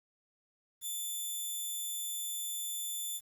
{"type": "tone", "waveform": "5% pulse", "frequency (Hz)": 3520, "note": "A7", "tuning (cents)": 0, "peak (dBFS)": -28, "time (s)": [0.81, 3.21], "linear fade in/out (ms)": 50, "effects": ["10-bit"]}